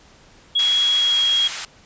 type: tone with pitch glide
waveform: sine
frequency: 3322 to 3286 Hz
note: G#7 to G#7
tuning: 0 to -19 cents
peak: -15 dBFS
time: 0.55-1.48 s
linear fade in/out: 10 ms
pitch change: -19 cents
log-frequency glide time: 0.92-1.21 s
type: high-pass noise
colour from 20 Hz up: pink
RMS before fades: -29 dBFS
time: 0.59-1.65 s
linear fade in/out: 2 ms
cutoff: 1600 Hz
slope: 12 dB/octave
effects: pink hiss -50 dBFS RMS until 1.85 s + resampled to 16000 Hz